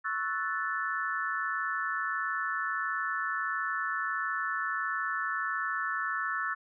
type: chord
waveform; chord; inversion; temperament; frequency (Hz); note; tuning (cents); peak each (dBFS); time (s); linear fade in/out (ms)
sine; F# minor seventh; second; equal with one note detuned; 1108.7 / 1318.5 / 1480 / 1752.9; C#6 / E6 / F#6 / A6; 0 / 0 / 0 / -7; -37 / -34 / -36 / -34; 0.04-6.55; 20
effects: none